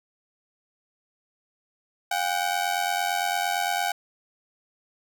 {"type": "ring-modulated tone", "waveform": "sawtooth", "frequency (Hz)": 756, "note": "F#5", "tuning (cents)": 37, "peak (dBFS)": -17, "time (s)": [2.11, 3.92], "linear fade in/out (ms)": 5, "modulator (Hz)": 44.4, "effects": []}